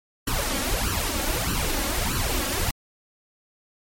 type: noise with flanger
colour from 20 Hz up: pink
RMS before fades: -25 dBFS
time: 0.27-2.71 s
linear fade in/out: 5 ms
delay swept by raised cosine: 0.68 to 3.68 ms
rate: 1.6 Hz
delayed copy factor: +0.8
effects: MP3 64 kbps